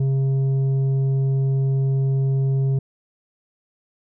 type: tone with tanh clipping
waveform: sine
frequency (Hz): 135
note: C#3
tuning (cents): -45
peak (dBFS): -18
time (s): 0-2.79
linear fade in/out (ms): 5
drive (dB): 6
effects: none